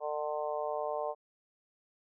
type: harmonic tone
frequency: 150.1 Hz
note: D3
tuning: 38 cents sharp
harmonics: 3 / 4 / 5 / 6 / 7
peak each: -39 / -35 / -39 / -42 / -42 dBFS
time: 0-1.15 s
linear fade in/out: 50 ms
effects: none